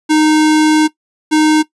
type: tone pair in turn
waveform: square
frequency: 308.9 / 308.9 Hz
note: D#4 / D#4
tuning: -12 / -12 cents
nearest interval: unison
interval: 0 cents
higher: neither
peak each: -8 dBFS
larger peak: neither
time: 0.09-0.88 / 1.31-1.63 s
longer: first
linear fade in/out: 20 ms
effects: noise-tail reverb RT60 0.1 s tail -18 dB re dry + resampled to 24000 Hz